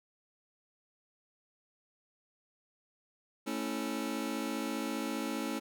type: chord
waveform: sawtooth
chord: A major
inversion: none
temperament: just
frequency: 220 / 275 / 330 Hz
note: A3 / C#4 / E4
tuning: 0 / -14 / +2 cents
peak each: -34 / -33 / -35 dBFS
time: 3.46-5.6 s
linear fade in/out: 20 ms
effects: none